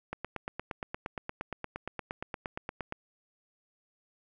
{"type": "click train", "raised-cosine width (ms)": 0.5, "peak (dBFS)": -20, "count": 25, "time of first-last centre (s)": [0.13, 2.924], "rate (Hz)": 8.59, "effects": []}